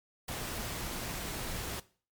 pink noise, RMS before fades -38 dBFS, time 0.28-1.8 s, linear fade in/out 5 ms, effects noise-tail reverb RT60 0.4 s tail -18 dB re dry + MP3 96 kbps

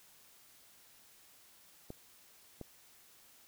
clicks, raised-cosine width 2 ms, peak -30 dBFS, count 2, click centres 1.904 / 2.613 s, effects white hiss -62 dBFS RMS until 3.47 s

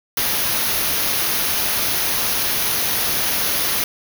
white band-stop noise, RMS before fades -20 dBFS, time 0.17-3.84 s, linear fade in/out 2 ms, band 6600 to 9300 Hz, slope 96 dB/octave, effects none

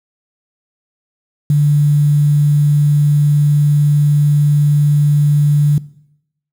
sine tone with quantisation, 146.7 Hz, D3, 2 cents flat, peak -8 dBFS, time 1.5-5.78 s, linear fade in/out 2 ms, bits 6, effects noise-tail reverb RT60 0.8 s tail -20 dB re dry

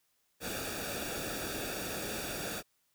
pink noise with comb filter, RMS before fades -38 dBFS, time 0.4-2.63 s, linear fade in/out 50 ms, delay 0.97 ms, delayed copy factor -0.75, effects white hiss -75 dBFS RMS until 2.94 s

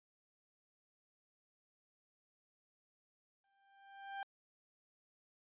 30% pulse tone with exponential growth, 789 Hz, G5, 11 cents sharp, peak -37 dBFS, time 3.44-4.23 s, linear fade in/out 2 ms, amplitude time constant 170 ms, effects resampled to 8000 Hz

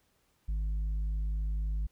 sine tone with tanh clipping, 51.91 Hz, G#1, in tune, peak -30 dBFS, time 0.48-1.87 s, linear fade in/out 10 ms, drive 4 dB, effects pink hiss -72 dBFS RMS until 1.91 s

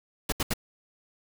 pink noise bursts, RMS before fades -27 dBFS, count 3, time 0.29-0.537 s, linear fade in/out 5 ms, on 33 ms, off 74 ms, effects none

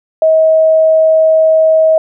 sine tone, 637 Hz, D#5, 41 cents sharp, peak -5 dBFS, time 0.22-1.98 s, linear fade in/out 2 ms, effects none

